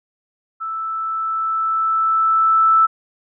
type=tone with level ramp; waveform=sine; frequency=1318.5 Hz; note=E6; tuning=in tune; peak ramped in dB=-23 to -9 dBFS; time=0.6-2.87 s; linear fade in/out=20 ms; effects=none